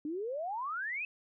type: exponential sweep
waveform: sine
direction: up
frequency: 287.8 to 2637 Hz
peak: -34 dBFS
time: 0.05-1.05 s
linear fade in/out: 2 ms
effects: none